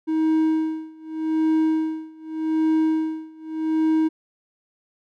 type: tone with tremolo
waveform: triangle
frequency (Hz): 316.6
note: D#4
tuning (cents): +30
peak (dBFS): -14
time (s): 0.07-4.09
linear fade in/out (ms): 20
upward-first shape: sine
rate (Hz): 0.84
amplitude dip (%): 95
effects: none